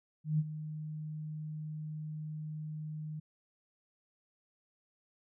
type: tone with ADSR envelope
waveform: sine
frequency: 153.9 Hz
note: D#3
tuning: 19 cents flat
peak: -25 dBFS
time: 0.24-3.2 s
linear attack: 150 ms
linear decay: 40 ms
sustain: -13 dB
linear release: 9 ms
effects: none